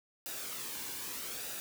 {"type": "noise with flanger", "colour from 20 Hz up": "white", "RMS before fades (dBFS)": -41, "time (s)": [0.26, 1.6], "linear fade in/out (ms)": 0, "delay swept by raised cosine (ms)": [0.92, 1.58], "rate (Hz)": 0.81, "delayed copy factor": -0.5, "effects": []}